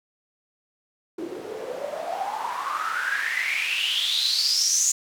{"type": "noise with band-pass filter sweep", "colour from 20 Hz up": "white", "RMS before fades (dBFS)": -26, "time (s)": [1.18, 4.92], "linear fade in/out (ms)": 5, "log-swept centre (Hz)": [330, 6900], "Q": 9.6, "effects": []}